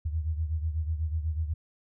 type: beating tone pair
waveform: sine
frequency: 77.78 / 85.88 Hz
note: D#2 / F2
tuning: 0 / -29 cents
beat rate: 8.1 Hz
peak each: -28 / -34 dBFS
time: 0.05-1.54 s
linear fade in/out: 10 ms
effects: none